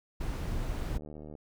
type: noise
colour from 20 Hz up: brown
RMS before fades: -33 dBFS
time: 0.2-0.98 s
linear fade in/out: 10 ms
type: click train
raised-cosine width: 2 ms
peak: -32 dBFS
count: 36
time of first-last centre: 0.89-1.352 s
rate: 75.7 Hz
effects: none